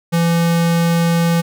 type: tone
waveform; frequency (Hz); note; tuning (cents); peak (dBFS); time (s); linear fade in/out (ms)
square; 168.6; E3; +39; -13; 0.12-1.42; 20
effects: none